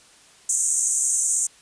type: band-pass noise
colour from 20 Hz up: white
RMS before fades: -22 dBFS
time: 0.49-1.47 s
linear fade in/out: 5 ms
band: 6300 to 9200 Hz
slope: 96 dB/octave
effects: white hiss -52 dBFS RMS until 1.61 s + resampled to 22050 Hz